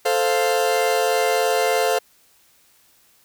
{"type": "chord", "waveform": "40% pulse", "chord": "F major", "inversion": "first", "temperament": "equal", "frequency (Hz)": [440, 523.3, 698.5], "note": ["A4", "C5", "F5"], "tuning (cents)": [0, 0, 0], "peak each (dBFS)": [-21, -21, -21], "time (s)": [0.05, 1.99], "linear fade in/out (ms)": 10, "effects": ["white hiss -57 dBFS RMS until 3.24 s"]}